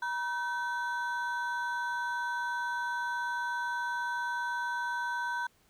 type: ring-modulated tone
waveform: triangle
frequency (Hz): 1244.5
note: D#6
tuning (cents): 0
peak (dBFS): -26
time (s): 0.02-5.47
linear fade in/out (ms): 5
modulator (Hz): 286
effects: pink hiss -67 dBFS RMS until 5.69 s